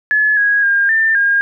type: tone with pitch steps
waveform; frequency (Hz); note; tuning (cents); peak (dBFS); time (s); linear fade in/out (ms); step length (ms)
sine; 1711 / 1653 / 1611 / 1789 / 1619; A6 / G#6 / G6 / A6 / G#6; -49 / -9 / +47 / +28 / -45; -10; 0.11-1.41; 0; 260
effects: none